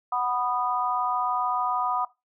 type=harmonic tone; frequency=246.9 Hz; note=B3; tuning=in tune; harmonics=3 / 4 / 5; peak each=-28 / -28 / -28 dBFS; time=0.12-2.05 s; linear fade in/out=5 ms; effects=noise-tail reverb RT60 0.2 s tail -17 dB re dry